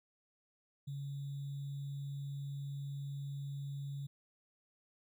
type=tone with sample-and-hold; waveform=sine; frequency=140.1 Hz; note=C#3; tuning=19 cents sharp; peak=-39 dBFS; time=0.87-4.07 s; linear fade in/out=10 ms; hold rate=3675 Hz; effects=none